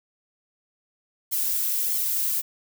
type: noise with flanger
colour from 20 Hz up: violet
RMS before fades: -25 dBFS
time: 1.31-2.42 s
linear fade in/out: 20 ms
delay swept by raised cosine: 0.91 to 3.21 ms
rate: 1.6 Hz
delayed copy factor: +0.65
effects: none